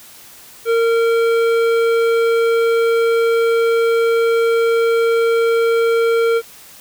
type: tone with hard clipping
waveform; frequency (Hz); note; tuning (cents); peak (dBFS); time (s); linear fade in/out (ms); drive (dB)
sine; 460; A#4; -23; -14; 0.65-6.42; 50; 12
effects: white hiss -41 dBFS RMS until 6.8 s